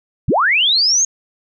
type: linear sweep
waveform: sine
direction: up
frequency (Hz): 58 to 6645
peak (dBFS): -11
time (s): 0.28-1.05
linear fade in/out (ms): 5
effects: none